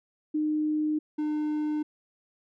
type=tone pair in turn; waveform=sine / triangle; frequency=305.3 / 302.5 Hz; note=D#4 / D#4; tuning=-33 / -49 cents; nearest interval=unison; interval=16 cents; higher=first; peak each=-24 dBFS; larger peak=neither; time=0.34-0.99 / 1.18-1.83 s; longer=neither; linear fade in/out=10 ms; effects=none